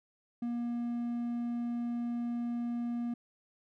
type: tone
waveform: triangle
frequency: 237.9 Hz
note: A#3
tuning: 35 cents sharp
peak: -30 dBFS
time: 0.42-3.14 s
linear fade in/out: 5 ms
effects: none